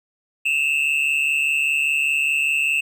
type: tone pair together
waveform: triangle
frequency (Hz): 2603 / 2748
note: E7 / F7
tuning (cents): -22 / -29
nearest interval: minor second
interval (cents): 93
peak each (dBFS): -18 / -20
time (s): 0.45-2.81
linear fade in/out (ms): 10
effects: none